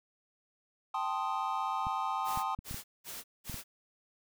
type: chord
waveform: triangle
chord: A half-diminished seventh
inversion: third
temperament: equal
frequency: 784 / 880 / 1046.5 / 1244.5 Hz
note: G5 / A5 / C6 / Eb6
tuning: 0 / 0 / 0 / 0 cents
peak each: -35 dBFS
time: 0.94-2.55 s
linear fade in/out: 5 ms
type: clicks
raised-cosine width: 5 ms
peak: -29 dBFS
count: 7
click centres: 1.869 / 2.374 / 2.59 / 2.711 / 2.744 / 3.497 / 3.543 s
type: noise bursts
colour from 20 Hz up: white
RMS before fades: -43 dBFS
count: 4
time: 2.24-3.64 s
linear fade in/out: 50 ms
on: 200 ms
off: 200 ms
effects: none